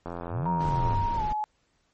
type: click train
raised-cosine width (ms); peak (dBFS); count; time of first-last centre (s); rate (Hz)
1; -21; 77; 0.06-0.944; 86
type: linear two-way sweep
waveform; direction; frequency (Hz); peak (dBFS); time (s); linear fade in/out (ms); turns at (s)
sine; up then down; 82.5 to 179.6 to 82.5; -27; 0.3-1.08; 50; 0.49
type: tone with pitch glide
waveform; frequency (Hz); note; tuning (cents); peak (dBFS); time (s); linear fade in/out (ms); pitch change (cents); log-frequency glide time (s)
sine; 938 to 850.3; A#5 to G#5; +11 to +41; -26; 0.46-1.44; 0; -170; 1.16-1.23
type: noise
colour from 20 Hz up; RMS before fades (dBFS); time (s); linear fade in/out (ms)
brown; -31; 0.6-1.33; 5
effects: pink hiss -70 dBFS RMS until 1.93 s + MP3 32 kbps